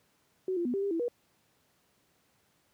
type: tone with pitch steps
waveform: sine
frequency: 374 / 345.1 / 245.7 / 393.6 / 399.9 / 330.9 / 481.4 Hz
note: F#4 / F4 / B3 / G4 / G4 / E4 / B4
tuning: +19 / -21 / -9 / +7 / +35 / +7 / -44 cents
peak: -28 dBFS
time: 0.48-1.082 s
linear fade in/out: 2 ms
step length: 86 ms
effects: pink hiss -70 dBFS RMS until 2.73 s + high-pass 100 Hz 12 dB/octave